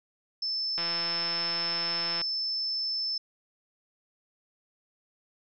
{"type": "tone", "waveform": "sine", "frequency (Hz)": 5274, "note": "E8", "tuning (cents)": 0, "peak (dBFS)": -28, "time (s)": [0.42, 3.18], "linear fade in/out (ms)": 5}
{"type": "click train", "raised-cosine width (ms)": 0.3, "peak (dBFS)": -20, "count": 245, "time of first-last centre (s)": [0.78, 2.215], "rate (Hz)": 170}
{"effects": []}